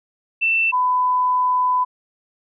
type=tone pair in turn; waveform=sine; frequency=2674 / 1001.6 Hz; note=E7 / B5; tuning=+24 / +24 cents; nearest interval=octave + perfect fourth; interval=1700 cents; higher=first; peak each=-15 dBFS; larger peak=neither; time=0.41-0.72 / 0.72-1.85 s; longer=second; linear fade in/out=20 ms; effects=none